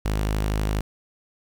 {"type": "tone", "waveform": "sawtooth", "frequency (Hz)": 52.2, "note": "G#1", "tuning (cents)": 10, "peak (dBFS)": -18, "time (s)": [0.05, 0.81], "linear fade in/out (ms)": 5, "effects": ["9-bit"]}